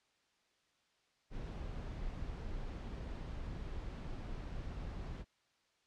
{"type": "noise", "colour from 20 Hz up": "brown", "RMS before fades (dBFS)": -43, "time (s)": [1.3, 5.25], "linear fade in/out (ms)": 50, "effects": ["white hiss -75 dBFS RMS until 5.86 s", "low-pass 5000 Hz 12 dB/octave"]}